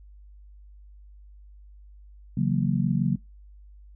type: chord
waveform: sine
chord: F# dominant seventh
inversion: second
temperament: just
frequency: 138.75 / 166.5 / 185 / 231.2 Hz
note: C#3 / E3 / F#3 / A#3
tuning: +2 / +18 / 0 / -14 cents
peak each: -25 / -30 / -25 / -28 dBFS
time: 2.37-3.16 s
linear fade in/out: 5 ms
effects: noise-tail reverb RT60 0.2 s tail -24 dB re dry + added 50 Hz sine -46 dBFS peak until 3.95 s